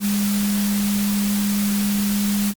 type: tone in noise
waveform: sine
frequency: 203.5 Hz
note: G#3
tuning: 35 cents flat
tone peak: -18 dBFS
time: 0-2.54 s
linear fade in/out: 50 ms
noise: white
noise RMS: -28 dBFS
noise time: 0-2.54 s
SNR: +7 dB
effects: Opus 48 kbps